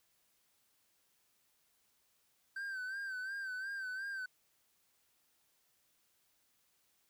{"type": "tone with vibrato", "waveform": "triangle", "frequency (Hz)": 1554, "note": "G6", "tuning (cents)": -16, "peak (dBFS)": -37, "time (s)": [2.56, 4.26], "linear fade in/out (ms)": 5, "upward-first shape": "sine", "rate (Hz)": 2.8, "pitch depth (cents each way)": 65, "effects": ["white hiss -75 dBFS RMS until 7.09 s"]}